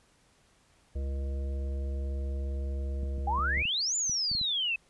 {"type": "harmonic tone", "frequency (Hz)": 68.4, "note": "C#2", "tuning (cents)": -23, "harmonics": [1, 3, 5, 7, 9], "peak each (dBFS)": [-30, -47, -48, -48, -50], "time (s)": [0.95, 3.63], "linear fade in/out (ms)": 10}
{"type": "clicks", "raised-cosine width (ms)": 5, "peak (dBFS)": -29, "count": 9, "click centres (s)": [3.032, 3.182, 3.388, 3.574, 3.654, 4.096, 4.315, 4.351, 4.414]}
{"type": "exponential two-way sweep", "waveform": "sine", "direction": "up then down", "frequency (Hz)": [772, 7190, 2565], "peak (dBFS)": -27, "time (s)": [3.27, 4.76], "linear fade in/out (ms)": 5, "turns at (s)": 3.96}
{"effects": ["pink hiss -65 dBFS RMS until 4.89 s", "resampled to 24000 Hz"]}